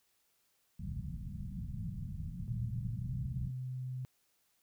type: low-pass noise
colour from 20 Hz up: white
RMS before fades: -41 dBFS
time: 0.79-3.51 s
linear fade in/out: 10 ms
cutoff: 190 Hz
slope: 48 dB/octave
type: tone with pitch glide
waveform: sine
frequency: 117.4 to 128.03 Hz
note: A#2 to C3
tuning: +13 to -37 cents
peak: -37 dBFS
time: 2.48-4.05 s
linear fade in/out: 0 ms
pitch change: +150 cents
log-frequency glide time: 2.95-3.11 s
effects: white hiss -75 dBFS RMS until 4.62 s